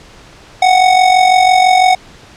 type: tone with amplitude modulation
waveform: square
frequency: 741 Hz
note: F#5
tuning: 2 cents sharp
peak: -4 dBFS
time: 0.62-1.95 s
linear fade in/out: 5 ms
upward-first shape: sine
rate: 46 Hz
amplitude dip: 60%
effects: pink hiss -39 dBFS RMS until 2.36 s + low-pass 6000 Hz 12 dB/octave